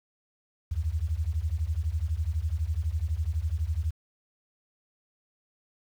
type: beating tone pair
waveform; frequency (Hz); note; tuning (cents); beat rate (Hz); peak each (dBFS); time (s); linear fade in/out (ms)
sine; 73.42 / 85.42; D2 / F2; 0 / -38; 12; -29; 0.71-3.91; 10
effects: 9-bit